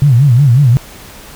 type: tone with vibrato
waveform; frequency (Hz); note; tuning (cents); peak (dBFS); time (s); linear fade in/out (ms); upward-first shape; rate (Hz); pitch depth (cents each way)
sine; 130.81; C3; 0; -4; 0.02-0.77; 0; sine; 5.5; 210
effects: pink hiss -34 dBFS RMS until 1.35 s